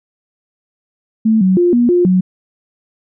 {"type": "tone with pitch steps", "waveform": "sine", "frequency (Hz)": [220.7, 187.4, 351.4, 240.6, 353.9, 184.4], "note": ["A3", "F#3", "F4", "B3", "F4", "F#3"], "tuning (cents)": [5, 22, 11, -45, 23, -6], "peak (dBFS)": -8, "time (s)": [1.25, 2.21], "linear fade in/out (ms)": 10, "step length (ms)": 160, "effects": []}